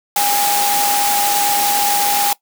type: tone in noise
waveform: sine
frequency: 816 Hz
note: G#5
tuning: 31 cents flat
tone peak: -16 dBFS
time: 0.16-2.33 s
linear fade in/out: 2 ms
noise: white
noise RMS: -18 dBFS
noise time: 0.16-2.33 s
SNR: -1 dB
effects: noise-tail reverb RT60 0.1 s tail -20 dB re dry + high-pass 200 Hz 12 dB/octave